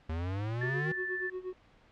square exponential sweep, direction up, 77.78 to 160.7 Hz, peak -33 dBFS, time 0.09-0.92 s, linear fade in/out 5 ms
sine tone, 1760 Hz, A6, in tune, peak -33 dBFS, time 0.61-1.3 s, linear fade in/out 5 ms
triangle tone with tremolo, 368.8 Hz, F#4, 6 cents flat, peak -32 dBFS, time 0.63-1.53 s, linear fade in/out 2 ms, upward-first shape sine, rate 8.5 Hz, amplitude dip 85%
effects pink hiss -62 dBFS RMS until 1.91 s + low-pass 3000 Hz 12 dB/octave

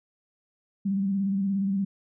sine tone with vibrato, 196 Hz, G3, in tune, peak -23 dBFS, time 0.85-1.85 s, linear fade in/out 10 ms, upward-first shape square, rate 17 Hz, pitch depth 37 cents each way, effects none

